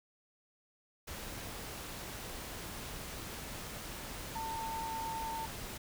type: tone in noise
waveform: sine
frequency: 899 Hz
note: A5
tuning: 37 cents sharp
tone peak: -37 dBFS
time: 4.35-5.46 s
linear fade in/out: 10 ms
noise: pink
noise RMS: -44 dBFS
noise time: 1.07-5.78 s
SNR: +4 dB
effects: none